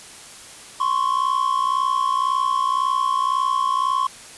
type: tone pair together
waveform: triangle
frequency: 1041.1 / 1103 Hz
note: C6 / C#6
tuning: -9 / -9 cents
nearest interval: minor second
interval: 100 cents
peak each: -19 dBFS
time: 0.8-4.07 s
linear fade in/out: 5 ms
effects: white hiss -41 dBFS RMS until 4.37 s + resampled to 24000 Hz